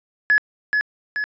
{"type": "tone with echo", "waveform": "triangle", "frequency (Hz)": 1700, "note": "G#6", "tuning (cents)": 40, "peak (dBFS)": -9, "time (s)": [0.3, 0.38], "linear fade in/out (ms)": 0, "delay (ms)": 430, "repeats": 2, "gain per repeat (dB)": -5, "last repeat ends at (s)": 1.24, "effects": ["tanh soft clip ceiling -9 dBFS", "resampled to 16000 Hz"]}